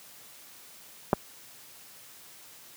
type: clicks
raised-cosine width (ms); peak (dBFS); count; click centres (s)
1; -6 / -14; 2; 1.131 / 1.136
effects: white hiss -51 dBFS RMS until 2.76 s + high-pass 80 Hz 12 dB/octave